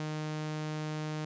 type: tone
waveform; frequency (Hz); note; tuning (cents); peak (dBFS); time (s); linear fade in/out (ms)
sawtooth; 153.9; D#3; -19; -30; 0-1.25; 2
effects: resampled to 16000 Hz